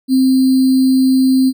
sine tone with sample-and-hold, 261.8 Hz, C4, 1 cent sharp, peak -8 dBFS, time 0.08-1.53 s, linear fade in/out 50 ms, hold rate 4410 Hz, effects none

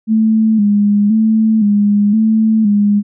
sine tone with vibrato, 212.5 Hz, G#3, 40 cents sharp, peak -8 dBFS, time 0.07-3.03 s, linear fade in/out 50 ms, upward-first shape square, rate 0.97 Hz, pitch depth 60 cents each way, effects none

